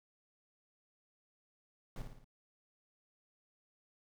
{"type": "noise with echo", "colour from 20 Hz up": "brown", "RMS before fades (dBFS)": -41, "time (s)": [1.96, 2.02], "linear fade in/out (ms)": 2, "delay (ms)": 56, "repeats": 4, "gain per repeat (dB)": -5, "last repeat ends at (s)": 2.244, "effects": []}